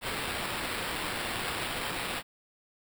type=noise with sample-and-hold; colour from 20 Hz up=white; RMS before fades=-34 dBFS; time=0.01-2.23 s; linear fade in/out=50 ms; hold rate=6300 Hz; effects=none